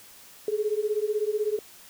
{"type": "beating tone pair", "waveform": "sine", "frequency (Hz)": [415.3, 431.3], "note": ["G#4", "A4"], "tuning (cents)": [0, -35], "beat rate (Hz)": 16, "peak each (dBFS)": -27, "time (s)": [0.48, 1.59], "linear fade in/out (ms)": 2, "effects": ["white hiss -50 dBFS RMS until 1.89 s"]}